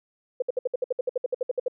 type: tone bursts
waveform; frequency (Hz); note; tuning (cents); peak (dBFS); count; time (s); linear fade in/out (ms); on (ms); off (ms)
sine; 503; B4; +32; -21; 16; 0.4-1.682; 5; 22; 62
effects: none